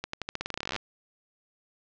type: accelerating click train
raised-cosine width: 0.2 ms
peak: -14 dBFS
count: 21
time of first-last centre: 0.04-0.763 s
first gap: 94 ms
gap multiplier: 0.88
effects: low-pass 5000 Hz 12 dB/octave